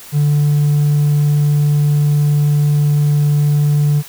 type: tone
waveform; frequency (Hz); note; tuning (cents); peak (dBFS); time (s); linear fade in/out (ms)
triangle; 146.83; D3; 0; -7; 0.12-4.03; 50
effects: tanh soft clip ceiling -5 dBFS + white hiss -36 dBFS RMS until 4.08 s